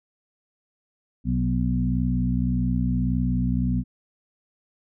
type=harmonic tone with a mistuned harmonic; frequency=61.74 Hz; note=B1; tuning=in tune; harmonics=1 / 2 / 3 / 4; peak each=-26 / -26 / -26 / -26 dBFS; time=1.24-3.84 s; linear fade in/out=50 ms; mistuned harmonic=2; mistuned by=+36 cents; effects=none